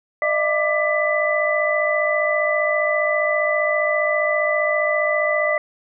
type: tone cluster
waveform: sine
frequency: 608 / 663 / 1181 / 1994 Hz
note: D#5 / E5 / D6 / B6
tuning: -40 / +10 / +9 / +16 cents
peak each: -20 / -26 / -26 / -21 dBFS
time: 0.22-5.58 s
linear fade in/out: 2 ms
effects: none